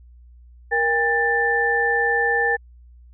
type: tone cluster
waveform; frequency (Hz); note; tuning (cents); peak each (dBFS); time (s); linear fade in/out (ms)
sine; 469.9 / 806 / 1769; A#4 / G5 / A6; +14 / +48 / +9; -23 / -24 / -19; 0.71-2.57; 20
effects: added 60 Hz sine -44 dBFS peak until 3.13 s